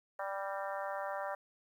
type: harmonic tone with a mistuned harmonic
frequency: 196 Hz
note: G3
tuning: in tune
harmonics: 3 / 4 / 5 / 6 / 7 / 8 / 9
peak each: -40 / -42 / -44 / -46 / -47 / -48 / -49 dBFS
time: 0.19-1.35 s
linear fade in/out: 5 ms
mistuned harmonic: 9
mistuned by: +48 cents
effects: 11-bit